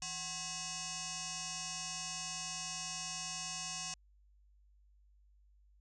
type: tone with frequency modulation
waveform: sine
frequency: 164.81 Hz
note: E3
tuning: in tune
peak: -39 dBFS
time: 0.02-3.94 s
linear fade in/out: 2 ms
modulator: 910 Hz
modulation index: 8
effects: added 50 Hz sine -63 dBFS peak until 5.8 s